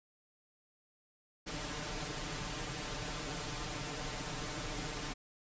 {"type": "noise with comb filter", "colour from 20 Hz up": "pink", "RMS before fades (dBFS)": -40, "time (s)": [1.46, 5.14], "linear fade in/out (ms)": 20, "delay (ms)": 6.7, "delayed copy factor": 0.9, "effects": ["resampled to 16000 Hz"]}